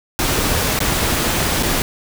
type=noise with dropouts; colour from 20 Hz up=pink; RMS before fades=-18 dBFS; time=0.19-1.82 s; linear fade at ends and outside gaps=0 ms; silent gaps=0.79-0.804 / 1.626-1.632 s; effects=none